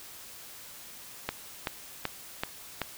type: click train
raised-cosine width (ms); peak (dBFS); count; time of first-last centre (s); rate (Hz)
0.3; -13; 5; 1.29-2.817; 2.62
effects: white hiss -47 dBFS RMS until 2.97 s